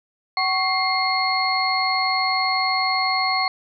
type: tone cluster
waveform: sine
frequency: 754 / 1106 / 2112 / 4328 Hz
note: F#5 / C#6 / C7 / C#8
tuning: +32 / -4 / +16 / -42 cents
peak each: -24 dBFS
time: 0.37-3.48 s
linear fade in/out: 2 ms
effects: none